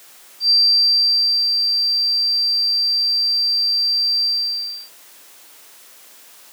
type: tone with ADSR envelope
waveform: sine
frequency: 4699 Hz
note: D8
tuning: in tune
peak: -10 dBFS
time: 0.4-4.9 s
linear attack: 98 ms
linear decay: 970 ms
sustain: -5 dB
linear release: 660 ms
effects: white hiss -45 dBFS RMS until 6.52 s + high-pass 300 Hz 12 dB/octave